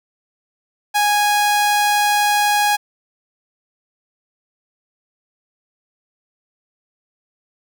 sawtooth tone, 828 Hz, G#5, 5 cents flat, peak -10 dBFS, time 0.94-2.77 s, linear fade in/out 20 ms, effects none

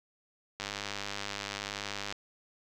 click train, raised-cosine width 0.2 ms, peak -18 dBFS, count 155, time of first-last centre 0.6-2.125 s, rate 101 Hz, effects none

